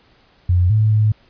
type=tone with pitch steps; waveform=sine; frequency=89.1 / 108.2 / 107.4 Hz; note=F2 / A2 / A2; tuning=+35 / -29 / -41 cents; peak=-11 dBFS; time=0.49-1.12 s; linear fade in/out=5 ms; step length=210 ms; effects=pink hiss -54 dBFS RMS until 1.29 s + resampled to 11025 Hz